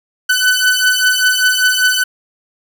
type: beating tone pair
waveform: sawtooth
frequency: 1500 / 1505.1 Hz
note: F#6 / F#6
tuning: +23 / +29 cents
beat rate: 5.1 Hz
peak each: -10 dBFS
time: 0.29-2.04 s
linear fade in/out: 10 ms
effects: none